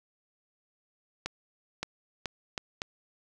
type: accelerating click train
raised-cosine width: 0.2 ms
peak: -15 dBFS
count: 5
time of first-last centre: 1.26-2.819 s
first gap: 570 ms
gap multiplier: 0.75
effects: none